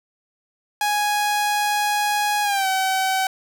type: tone with pitch glide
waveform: sawtooth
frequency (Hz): 830.6 to 761.7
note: G#5 to G5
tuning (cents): 0 to -50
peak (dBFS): -15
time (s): 0.81-3.27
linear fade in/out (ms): 2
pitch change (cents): -150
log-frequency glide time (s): 2.43-2.67
effects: none